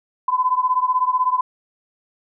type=beating tone pair; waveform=sine; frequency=1007 / 1023 Hz; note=B5 / C6; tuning=+33 / -39 cents; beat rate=16 Hz; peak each=-18 / -20 dBFS; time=0.28-1.41 s; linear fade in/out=5 ms; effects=none